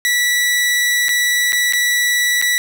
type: tone with dropouts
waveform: sawtooth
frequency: 1953 Hz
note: B6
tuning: 20 cents flat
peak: -10 dBFS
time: 0.05-2.58 s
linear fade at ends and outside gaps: 0 ms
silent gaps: 1.084-1.091 / 1.522-1.53 / 1.725-1.734 / 2.415-2.424 s
effects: none